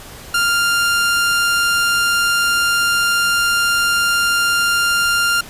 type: tone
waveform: sawtooth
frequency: 1396.9 Hz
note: F6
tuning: in tune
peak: -10 dBFS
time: 0.34-5.41 s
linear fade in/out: 5 ms
effects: pink hiss -36 dBFS RMS until 5.49 s + resampled to 32000 Hz